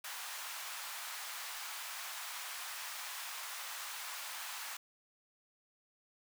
pink high-pass noise, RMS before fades -44 dBFS, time 0.04-4.77 s, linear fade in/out 5 ms, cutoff 890 Hz, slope 24 dB/octave, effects none

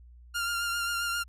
sawtooth tone with vibrato, 1396.9 Hz, F6, in tune, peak -25 dBFS, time 0.34-1.24 s, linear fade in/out 20 ms, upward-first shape triangle, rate 7.5 Hz, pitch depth 28 cents each way, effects added 60 Hz sine -49 dBFS peak until 1.28 s + resampled to 32000 Hz

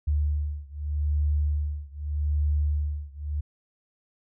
sine beating tone pair, 73.7 / 74.52 Hz, D2 / D2, +7 / +26 cents, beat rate 0.82 Hz, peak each -26 / -27 dBFS, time 0.07-3.41 s, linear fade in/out 10 ms, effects none

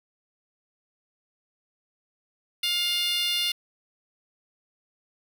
10% pulse tone with high-pass filter, 707 Hz, F5, 21 cents sharp, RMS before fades -26 dBFS, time 2.63-3.52 s, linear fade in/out 5 ms, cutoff 3100 Hz, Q 2.5, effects none

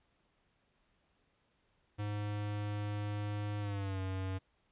square tone with pitch glide, 103.83 to 94.66 Hz, G#2 to F#2, 0 to +40 cents, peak -36 dBFS, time 1.98-4.39 s, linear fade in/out 20 ms, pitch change -160 cents, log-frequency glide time 3.6-4 s, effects pink hiss -75 dBFS RMS until 4.71 s + resampled to 8000 Hz

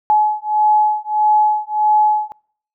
sine beating tone pair, 849 / 850.6 Hz, G#5 / G#5, +38 / +41 cents, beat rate 1.6 Hz, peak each -15 / -15 dBFS, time 0.1-2.32 s, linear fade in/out 0 ms, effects noise-tail reverb RT60 0.6 s tail -26 dB re dry

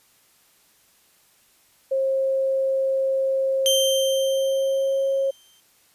sine tone with pitch glide, 535 to 542.5 Hz, C5 to C#5, +38 to -37 cents, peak -19 dBFS, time 1.91-5.31 s, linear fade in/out 10 ms, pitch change +25 cents, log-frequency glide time 4.06-5.06 s
sawtooth tone with exponential decay, 3136 Hz, G7, in tune, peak -14 dBFS, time 3.66-5.6 s, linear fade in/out 0 ms, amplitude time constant 420 ms
effects white hiss -59 dBFS RMS until 5.94 s + resampled to 32000 Hz

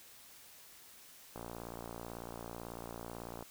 click train, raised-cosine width 1 ms, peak -30 dBFS, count 121, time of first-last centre 1.36-3.425 s, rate 58.1 Hz, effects white hiss -57 dBFS RMS until 3.5 s

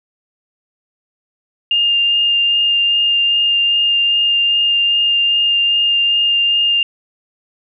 sine tone with vibrato, 2811 Hz, F7, 11 cents sharp, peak -11 dBFS, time 1.71-6.83 s, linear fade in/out 2 ms, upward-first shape sine, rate 2.5 Hz, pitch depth 9 cents each way, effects none

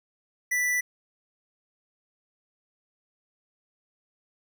square tone, 1975.5 Hz, B6, in tune, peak -24 dBFS, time 0.51-0.81 s, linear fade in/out 10 ms, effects none

